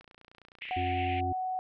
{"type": "click train", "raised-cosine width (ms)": 0.3, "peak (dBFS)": -37, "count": 21, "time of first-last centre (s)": [0.01, 0.688], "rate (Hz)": 29.5}
{"type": "band-pass noise", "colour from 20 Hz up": "pink", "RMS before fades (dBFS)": -41, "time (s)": [0.61, 1.21], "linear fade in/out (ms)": 10, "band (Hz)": [2100, 2800], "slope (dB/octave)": 48}
{"type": "tone with pitch glide", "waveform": "sine", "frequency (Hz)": [740, 744.7], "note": ["F#5", "F#5"], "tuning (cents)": [0, 11], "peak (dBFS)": -30, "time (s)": [0.71, 1.59], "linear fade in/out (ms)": 0, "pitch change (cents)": 11, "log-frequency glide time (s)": [0.82, 1.16]}
{"type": "harmonic tone", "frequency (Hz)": 90, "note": "F#2", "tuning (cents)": -47, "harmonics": [1, 3, 4], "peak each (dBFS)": [-33, -38, -38], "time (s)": [0.76, 1.33], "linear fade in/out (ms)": 10}
{"effects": []}